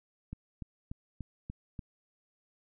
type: click train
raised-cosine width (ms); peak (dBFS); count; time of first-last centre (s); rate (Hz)
5; -27; 6; 0.33-1.792; 3.42
effects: none